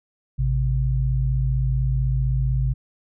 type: tone pair together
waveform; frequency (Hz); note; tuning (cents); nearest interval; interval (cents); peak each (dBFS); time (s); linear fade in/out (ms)
sine; 55.06 / 130.81; A1 / C3; +2 / 0; octave + minor third; 1498; -21; 0.38-2.74; 20
effects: none